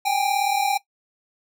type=tone pair together; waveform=square; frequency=782 / 819.9 Hz; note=G5 / G#5; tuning=-4 / -22 cents; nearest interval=minor second; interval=82 cents; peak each=-23 dBFS; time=0.05-0.78 s; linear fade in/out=10 ms; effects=noise-tail reverb RT60 0.1 s tail -17 dB re dry